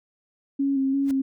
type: tone with vibrato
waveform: sine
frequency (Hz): 272.6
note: C#4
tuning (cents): -29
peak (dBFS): -20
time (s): 0.59-1.22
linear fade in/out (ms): 10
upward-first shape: square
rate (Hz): 2.9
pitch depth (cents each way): 25
type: noise with exponential growth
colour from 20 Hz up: pink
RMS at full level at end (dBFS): -38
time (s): 1.02-1.11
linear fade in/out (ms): 1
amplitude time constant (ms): 19
effects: none